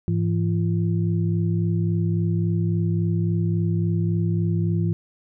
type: tone cluster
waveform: sine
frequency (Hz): 104.7 / 168.3 / 342.9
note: G#2 / E3 / F4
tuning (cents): +15 / +36 / -32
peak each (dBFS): -22 / -22 / -31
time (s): 0.08-4.93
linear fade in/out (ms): 0
effects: none